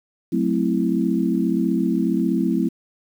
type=chord; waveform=sine; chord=F# half-diminished seventh; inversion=none; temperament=equal; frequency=185 / 220 / 261.6 / 329.6 Hz; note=F#3 / A3 / C4 / E4; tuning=0 / 0 / 0 / 0 cents; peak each=-23 dBFS; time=0.32-2.69 s; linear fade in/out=10 ms; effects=8-bit